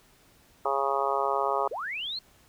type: harmonic tone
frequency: 137.8 Hz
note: C#3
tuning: 10 cents flat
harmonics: 3 / 4 / 5 / 6 / 7 / 8 / 9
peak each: -32 / -32 / -32 / -32 / -32 / -32 / -32 dBFS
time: 0.65-1.68 s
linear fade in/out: 5 ms
type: linear sweep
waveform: sine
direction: up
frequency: 392 to 4328 Hz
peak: -31 dBFS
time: 1.71-2.19 s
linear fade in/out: 5 ms
effects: pink hiss -60 dBFS RMS until 2.48 s